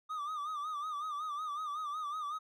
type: tone with vibrato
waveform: triangle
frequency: 1208 Hz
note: D6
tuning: 48 cents sharp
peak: -34 dBFS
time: 0.09-2.39 s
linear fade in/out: 20 ms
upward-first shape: sine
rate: 5.4 Hz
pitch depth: 89 cents each way
effects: none